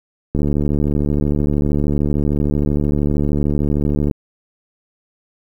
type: click train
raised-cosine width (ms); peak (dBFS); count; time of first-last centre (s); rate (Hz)
3; -6; 276; 0.35-4.112; 73.1
effects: 8-bit